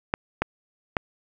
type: clicks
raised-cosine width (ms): 0.5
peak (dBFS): -7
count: 3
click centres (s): 0.139 / 0.42 / 0.968
effects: none